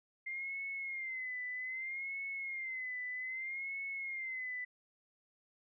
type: tone with vibrato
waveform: sine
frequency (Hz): 2093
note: C7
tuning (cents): 0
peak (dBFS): -38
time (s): 0.26-4.65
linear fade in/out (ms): 10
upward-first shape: sine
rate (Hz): 0.63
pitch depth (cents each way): 85
effects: none